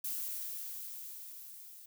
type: noise with level ramp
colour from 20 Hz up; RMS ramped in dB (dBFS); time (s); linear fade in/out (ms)
violet; -37 to -53; 0.04-1.86; 5
effects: none